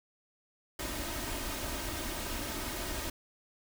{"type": "noise with comb filter", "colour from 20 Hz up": "pink", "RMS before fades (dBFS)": -37, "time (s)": [0.79, 3.1], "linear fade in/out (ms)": 5, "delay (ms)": 3.2, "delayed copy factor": 0.55, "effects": []}